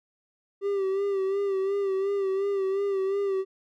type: tone with vibrato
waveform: triangle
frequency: 392 Hz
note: G4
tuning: in tune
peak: -22 dBFS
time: 0.61-3.45 s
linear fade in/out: 50 ms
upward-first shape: sine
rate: 2.8 Hz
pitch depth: 48 cents each way
effects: none